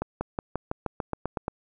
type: accelerating click train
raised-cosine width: 1 ms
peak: -14 dBFS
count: 11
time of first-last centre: 0.02-1.481 s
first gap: 190 ms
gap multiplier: 0.94
effects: none